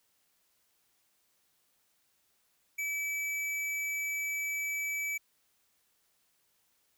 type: tone with hard clipping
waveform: sine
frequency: 2300 Hz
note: D7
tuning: 37 cents flat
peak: -33 dBFS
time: 2.78-5.18 s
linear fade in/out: 10 ms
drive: 18 dB
effects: white hiss -73 dBFS RMS until 6.97 s